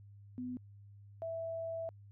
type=tone pair in turn; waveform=sine; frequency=250 / 658.2 Hz; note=B3 / E5; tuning=+21 / -3 cents; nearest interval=octave + perfect fourth; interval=1676 cents; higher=second; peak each=-38 / -37 dBFS; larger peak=second; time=0.38-0.57 / 1.22-1.89 s; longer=second; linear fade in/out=0 ms; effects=added 101 Hz sine -53 dBFS peak until 2.11 s